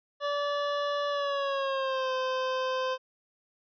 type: tone with pitch glide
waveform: 25% pulse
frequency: 577 to 517 Hz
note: D5 to C5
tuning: -31 to -21 cents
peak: -24 dBFS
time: 0.2-2.98 s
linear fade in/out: 50 ms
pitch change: -190 cents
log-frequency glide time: 1.09-2.13 s
effects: resampled to 11025 Hz